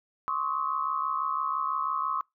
sine tone cluster, 1055 / 1121 / 1272 Hz, C6 / C#6 / D#6, +14 / +19 / +38 cents, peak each -31 dBFS, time 0.28-2.21 s, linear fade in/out 0 ms, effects noise-tail reverb RT60 0.2 s tail -26 dB re dry

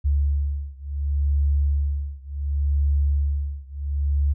sine beating tone pair, 71 / 71.69 Hz, C#2 / D2, +42 / -41 cents, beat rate 0.69 Hz, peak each -22 / -23 dBFS, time 0.04-4.34 s, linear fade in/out 20 ms, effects none

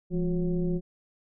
sine tone with frequency modulation, 171.4 Hz, F3, 32 cents flat, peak -24 dBFS, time 0.1-0.81 s, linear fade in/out 50 ms, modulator 189 Hz, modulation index 0.99, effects none

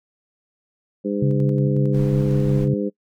harmonic tone, 101.8 Hz, G#2, 34 cents flat, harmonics 2 / 3 / 4 / 5, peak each -24 / -26 / -27 / -28 dBFS, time 1.04-2.9 s, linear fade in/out 20 ms
sine tone with tremolo, 138.59 Hz, C#3, in tune, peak -16 dBFS, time 1.22-2.74 s, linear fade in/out 5 ms, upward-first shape square, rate 5.5 Hz, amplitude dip 25%
brown noise, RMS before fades -32 dBFS, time 1.92-2.68 s, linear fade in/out 50 ms
effects noise-tail reverb RT60 0.1 s tail -25 dB re dry

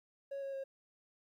triangle tone with pitch steps, 554 / 547.3 / 540.7 Hz, C#5 / C#5 / C#5, -1 / -22 / -43 cents, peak -36 dBFS, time 0.31-0.64 s, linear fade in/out 10 ms, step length 110 ms, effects tanh soft clip ceiling -33 dBFS + 13-bit

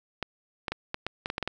clicks, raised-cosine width 0.3 ms, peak -14 dBFS, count 10, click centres 0.227 / 0.682 / 0.72 / 0.944 / 1.066 / 1.259 / 1.301 / 1.381 / 1.427 / 1.476 s, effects none

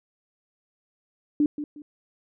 sine tone with echo, 295.4 Hz, D4, 10 cents sharp, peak -17 dBFS, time 1.4-1.46 s, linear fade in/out 2 ms, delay 180 ms, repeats 2, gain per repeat -11 dB, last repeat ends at 1.82 s, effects none

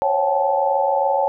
sine tone cluster, 531 / 554 / 710 / 782 / 869 Hz, C5 / C#5 / F5 / G5 / A5, +25 / -1 / +28 / -4 / -22 cents, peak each -29 / -20 / -28 / -22 / -20 dBFS, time 0.02-1.28 s, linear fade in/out 0 ms, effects none

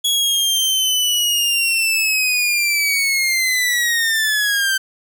sawtooth linear sweep, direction down, 3360 to 1549 Hz, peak -12 dBFS, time 0.04-4.78 s, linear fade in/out 10 ms, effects none

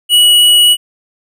square tone, 2926 Hz, F#7, 20 cents flat, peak -5 dBFS, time 0.09-0.77 s, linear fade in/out 50 ms, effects none

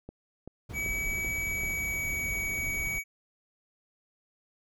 click train, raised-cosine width 2 ms, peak -28 dBFS, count 5, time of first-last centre 0.09-1.634 s, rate 2.59 Hz
brown noise, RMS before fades -38 dBFS, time 0.69-2.99 s, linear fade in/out 10 ms
square tone with pitch glide, 2278 to 2262 Hz, C#7 to C#7, +47 to +34 cents, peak -31 dBFS, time 0.73-3.04 s, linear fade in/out 50 ms, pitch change -13 cents, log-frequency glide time 1.42-2.32 s
effects none

